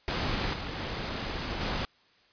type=noise with level steps; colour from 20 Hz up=pink; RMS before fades=-30 / -36 / -34 / -31 dBFS; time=0.08-1.85 s; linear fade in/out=0 ms; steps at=0.53 / 0.79 / 1.6 s; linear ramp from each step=10 ms; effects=white hiss -63 dBFS RMS until 2.32 s + resampled to 11025 Hz